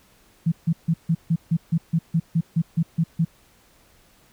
sine tone bursts, 164.81 Hz, E3, in tune, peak -16 dBFS, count 14, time 0.46-3.25 s, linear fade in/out 10 ms, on 60 ms, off 150 ms, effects pink hiss -57 dBFS RMS until 4.32 s

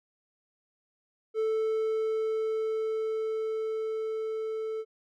triangle tone with level ramp, 440 Hz, A4, in tune, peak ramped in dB -23 to -29 dBFS, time 1.34-4.85 s, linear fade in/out 50 ms, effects none

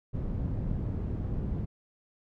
white low-pass noise, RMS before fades -32 dBFS, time 0.13-1.66 s, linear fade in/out 20 ms, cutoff 140 Hz, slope 12 dB/octave, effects none

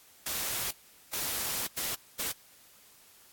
white noise bursts at uneven times, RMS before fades -33 dBFS, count 4, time 0.26-0.71 / 1.13-1.67 / 1.77-1.95 / 2.19-2.32 s, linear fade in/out 5 ms, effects white hiss -58 dBFS RMS until 3.32 s + AAC 64 kbps

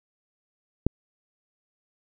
click, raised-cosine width 3 ms, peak -7 dBFS, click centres 0.866 s, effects none

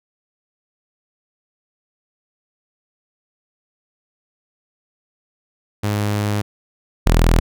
sawtooth tone pair in turn, 103.83 / 41.2 Hz, G#2 / E1, 0 / 0 cents, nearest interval octave + major third, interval 1600 cents, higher first, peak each -14 / -7 dBFS, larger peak second, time 5.83-6.42 / 7.06-7.4 s, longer first, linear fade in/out 10 ms, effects none

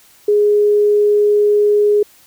sine tone, 415.3 Hz, G#4, in tune, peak -9 dBFS, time 0.28-2.03 s, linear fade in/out 5 ms, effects white hiss -48 dBFS RMS until 2.26 s

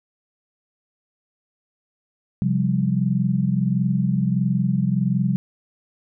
sine tone cluster, 132.5 / 176.1 / 197.6 Hz, C3 / F3 / G3, +22 / +15 / +14 cents, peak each -22 dBFS, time 2.42-5.36 s, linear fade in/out 0 ms, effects none

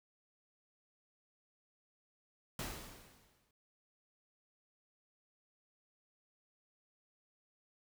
pink noise with exponential decay, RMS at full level -40 dBFS, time 2.59-3.51 s, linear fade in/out 2 ms, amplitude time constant 200 ms, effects none

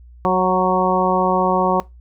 harmonic tone with a mistuned harmonic, 185 Hz, F#3, in tune, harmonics 1 / 2 / 3 / 4 / 5 / 6, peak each -21 / -21 / -21 / -21 / -21 / -21 dBFS, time 0.25-1.8 s, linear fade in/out 0 ms, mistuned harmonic 3, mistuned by -15 cents, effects noise-tail reverb RT60 0.2 s tail -21 dB re dry + added 60 Hz sine -40 dBFS peak until 2 s

